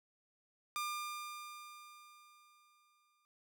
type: tone with exponential decay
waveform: sawtooth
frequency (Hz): 1200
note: D6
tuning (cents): +37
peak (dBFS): -32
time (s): 0.76-3.25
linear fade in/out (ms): 0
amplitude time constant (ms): 540
effects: none